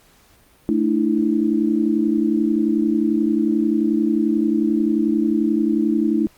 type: chord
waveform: sine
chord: A suspended fourth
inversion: none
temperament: equal with one note detuned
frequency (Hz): 220 / 298.3 / 329.6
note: A3 / D4 / E4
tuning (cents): 0 / +27 / 0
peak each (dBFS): -20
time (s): 0.69-6.27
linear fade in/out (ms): 0
effects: pink hiss -54 dBFS RMS until 6.37 s + Opus 48 kbps